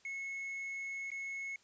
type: tone with dropouts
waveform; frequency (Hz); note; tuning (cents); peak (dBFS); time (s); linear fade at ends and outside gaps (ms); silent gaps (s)
triangle; 2187; C#7; -24; -37; 0.05-1.56; 2; 1.104-1.116
effects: white hiss -67 dBFS RMS until 1.63 s + resampled to 16000 Hz